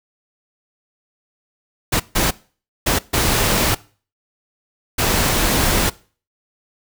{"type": "noise bursts at uneven times", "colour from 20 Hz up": "pink", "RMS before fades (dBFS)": -17, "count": 5, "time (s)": [[1.92, 2], [2.15, 2.31], [2.86, 2.99], [3.13, 3.75], [4.98, 5.9]], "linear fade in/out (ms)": 10, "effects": ["noise-tail reverb RT60 0.4 s tail -21 dB re dry"]}